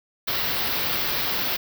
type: band-stop noise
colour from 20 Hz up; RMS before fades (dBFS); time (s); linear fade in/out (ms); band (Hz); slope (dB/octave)
white; -25; 0.27-1.57; 10; 5200 to 14000; 48
effects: none